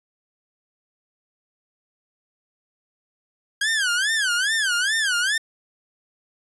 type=tone with vibrato; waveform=sawtooth; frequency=1596 Hz; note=G6; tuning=31 cents sharp; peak=-16 dBFS; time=3.61-5.38 s; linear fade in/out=5 ms; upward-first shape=sine; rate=2.4 Hz; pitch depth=220 cents each way; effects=resampled to 24000 Hz